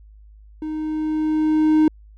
triangle tone with level ramp, 310 Hz, D#4, 6 cents flat, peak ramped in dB -23 to -9 dBFS, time 0.62-1.88 s, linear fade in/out 2 ms, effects added 52 Hz sine -43 dBFS peak until 2.17 s

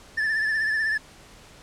triangle tone with vibrato, 1754 Hz, A6, 6 cents flat, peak -20 dBFS, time 0.17-0.98 s, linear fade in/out 10 ms, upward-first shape triangle, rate 16 Hz, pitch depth 57 cents each way, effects pink hiss -49 dBFS RMS until 1.62 s + low-pass 9000 Hz 12 dB/octave

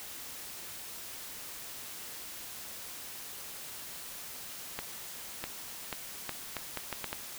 accelerating click train, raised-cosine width 0.3 ms, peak -18 dBFS, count 9, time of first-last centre 4.79-7.13 s, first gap 650 ms, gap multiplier 0.75, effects white hiss -44 dBFS RMS until 7.38 s

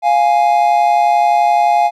triangle tone pair together, 699.1 / 830.6 Hz, F5 / G#5, +2 / 0 cents, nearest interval minor third, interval 298 cents, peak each -10 dBFS, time 0.02-1.91 s, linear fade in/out 50 ms, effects none

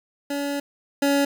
25% pulse tone pair in turn, 284 / 281.4 Hz, C#4 / C#4, +42 / +26 cents, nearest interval unison, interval 16 cents, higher first, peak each -21 / -14 dBFS, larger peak second, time 0.3-0.6 / 1.02-1.25 s, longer first, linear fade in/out 5 ms, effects 9-bit

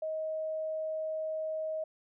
sine tone, 630 Hz, D#5, 21 cents sharp, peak -32 dBFS, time 0.02-1.84 s, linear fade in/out 5 ms, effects none

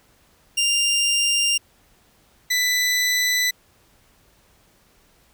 20% pulse tone pair in turn, 2794 / 1990.1 Hz, F7 / B6, 0 / +13 cents, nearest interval tritone, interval 587 cents, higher first, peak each -13 dBFS, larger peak neither, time 0.57-1.58 / 2.5-3.51 s, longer neither, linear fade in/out 10 ms, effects pink hiss -58 dBFS RMS until 5.33 s

